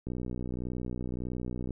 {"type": "click train", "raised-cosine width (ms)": 3, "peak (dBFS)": -23, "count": 102, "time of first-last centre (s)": [0.07, 1.707], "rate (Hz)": 61.7, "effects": []}